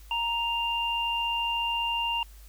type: tone pair together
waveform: sine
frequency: 934.6 / 2794 Hz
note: A#5 / F7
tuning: +4 / 0 cents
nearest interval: octave + perfect fifth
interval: 1896 cents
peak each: -29 / -28 dBFS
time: 0.11-2.23 s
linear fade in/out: 2 ms
effects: added 51 Hz sine -46 dBFS peak until 2.48 s + white hiss -57 dBFS RMS until 2.48 s